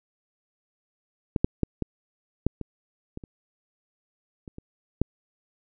clicks, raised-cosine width 3 ms, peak -10 / -6 / -9 / -13 / -8 / -20 / -22 / -28 / -27 / -26 / -8 dBFS, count 11, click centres 1.362 / 1.445 / 1.633 / 1.823 / 2.466 / 2.613 / 3.174 / 3.238 / 4.478 / 4.584 / 5.016 s, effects none

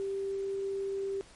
sine tone, 392 Hz, G4, in tune, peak -31 dBFS, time 0-1.21 s, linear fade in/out 0 ms, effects pink hiss -56 dBFS RMS until 1.35 s + MP3 48 kbps

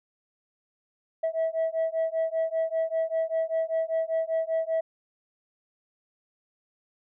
sine beating tone pair, 647 / 652.1 Hz, E5 / E5, -32 / -19 cents, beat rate 5.1 Hz, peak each -26 dBFS, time 1.23-4.81 s, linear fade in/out 10 ms, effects tanh soft clip ceiling -21 dBFS

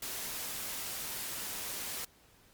white noise, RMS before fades -39 dBFS, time 0.02-2.05 s, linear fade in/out 5 ms, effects pink hiss -63 dBFS RMS until 2.53 s + Opus 48 kbps

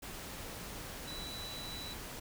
sine tone in noise, 3951 Hz, B7, in tune, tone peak -44 dBFS, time 1.07-1.94 s, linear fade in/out 10 ms, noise pink, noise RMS -45 dBFS, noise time 0.02-2.2 s, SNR -2 dB, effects none

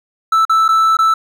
triangle tone with dropouts, 1318.5 Hz, E6, in tune, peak -7 dBFS, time 0.32-1.14 s, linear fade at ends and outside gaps 5 ms, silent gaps 0.452-0.495 / 0.681-0.688 / 0.97-0.988 s, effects 8-bit

